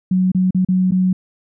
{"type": "tone with dropouts", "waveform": "sine", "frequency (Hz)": 185, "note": "F#3", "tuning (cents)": 0, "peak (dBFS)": -12, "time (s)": [0.11, 1.13], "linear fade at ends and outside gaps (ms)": 5, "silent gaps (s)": [[0.318, 0.347], [0.508, 0.546], [0.649, 0.686], [0.91, 0.919]], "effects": []}